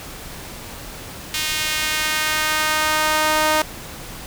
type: tone with high-pass filter sweep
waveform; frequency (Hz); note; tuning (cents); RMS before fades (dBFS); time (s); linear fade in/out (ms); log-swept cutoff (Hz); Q
sawtooth; 309.1; D#4; -11; -20; 1.34-3.62; 2; 2800 to 740; 1.1
effects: pink hiss -35 dBFS RMS until 4.26 s